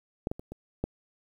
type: clicks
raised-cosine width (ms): 2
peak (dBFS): -15 / -18 / -27 / -26 / -15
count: 5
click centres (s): 0.271 / 0.315 / 0.395 / 0.52 / 0.84
effects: 9-bit